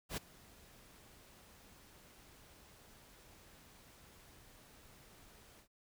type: noise with ADSR envelope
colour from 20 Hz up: pink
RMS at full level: -38 dBFS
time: 0.09-5.68 s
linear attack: 82 ms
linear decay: 12 ms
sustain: -23 dB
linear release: 85 ms
effects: none